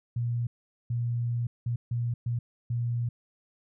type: tone bursts at uneven times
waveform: sine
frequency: 119.1 Hz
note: A#2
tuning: 38 cents sharp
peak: -26 dBFS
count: 6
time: 0.16-0.47 / 0.9-1.47 / 1.66-1.76 / 1.91-2.14 / 2.26-2.39 / 2.7-3.09 s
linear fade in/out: 5 ms
effects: none